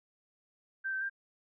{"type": "tone with pitch steps", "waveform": "sine", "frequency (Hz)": [1564, 1547, 1589], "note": ["G6", "G6", "G6"], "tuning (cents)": [-4, -23, 23], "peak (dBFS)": -32, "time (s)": [0.84, 1.098], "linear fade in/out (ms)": 20, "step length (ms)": 86, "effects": []}